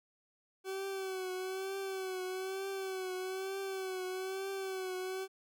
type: tone with vibrato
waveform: 40% pulse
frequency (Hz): 379.4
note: F#4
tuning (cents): +43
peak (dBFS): -36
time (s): 0.64-5.28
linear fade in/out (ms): 50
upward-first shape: triangle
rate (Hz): 1.1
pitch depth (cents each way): 54
effects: none